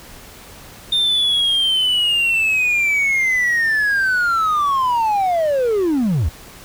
triangle linear sweep, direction down, 3635 to 61.4 Hz, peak -12 dBFS, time 0.92-6.29 s, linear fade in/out 5 ms, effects tanh soft clip ceiling -8 dBFS + pink hiss -40 dBFS RMS until 6.64 s

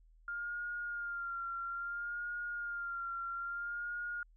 sine tone with vibrato, 1402 Hz, F6, 6 cents sharp, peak -37 dBFS, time 0.28-4.23 s, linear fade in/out 2 ms, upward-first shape sine, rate 0.6 Hz, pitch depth 36 cents each way, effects added 40 Hz sine -60 dBFS peak until 4.36 s

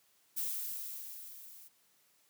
violet noise with level ramp, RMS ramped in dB -35 to -55 dBFS, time 0.36-1.69 s, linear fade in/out 20 ms, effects white hiss -70 dBFS RMS until 2.29 s + high-pass 100 Hz 12 dB/octave

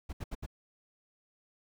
brown noise bursts, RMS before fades -38 dBFS, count 4, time 0.09-0.463 s, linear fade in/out 10 ms, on 40 ms, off 71 ms, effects none

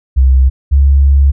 sine tone pair in turn, 65.41 / 69.3 Hz, C2 / C#2, 0 / 0 cents, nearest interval minor second, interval 100 cents, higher second, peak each -4 dBFS, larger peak neither, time 0.16-0.5 / 0.71-1.32 s, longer second, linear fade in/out 20 ms, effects none

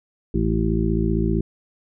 harmonic tone, 55.4 Hz, A1, 13 cents sharp, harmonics 1 / 2 / 3 / 4 / 6 / 7, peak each -23 / -28 / -24 / -25 / -25 / -28 dBFS, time 0.34-1.41 s, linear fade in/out 5 ms, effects none

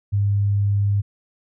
sine tone, 101.1 Hz, G#2, 46 cents flat, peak -16 dBFS, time 0.12-1.02 s, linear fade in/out 20 ms, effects none

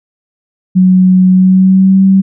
sine tone with pitch glide, 185 to 192.3 Hz, F#3 to G3, 0 to -33 cents, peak -3 dBFS, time 0.75-2.22 s, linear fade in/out 20 ms, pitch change +67 cents, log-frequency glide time 1.31-2.02 s, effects none

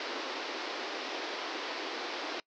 pink band-pass noise, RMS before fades -38 dBFS, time 0-2.4 s, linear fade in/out 2 ms, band 290 to 5300 Hz, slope 48 dB/octave, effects noise-tail reverb RT60 0.1 s tail -23 dB re dry

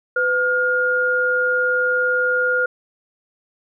sine tone pair together, 502 / 1419.9 Hz, B4 / F6, +28 / +28 cents, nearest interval octave + tritone, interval 1800 cents, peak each -21 / -17 dBFS, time 0.16-2.66 s, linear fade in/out 5 ms, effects none

